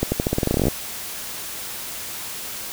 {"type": "accelerating click train", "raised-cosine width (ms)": 2, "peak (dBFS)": -6, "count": 17, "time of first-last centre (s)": [0.03, 0.683], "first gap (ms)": 90, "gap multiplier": 0.88, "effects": ["white hiss -32 dBFS RMS until 2.72 s"]}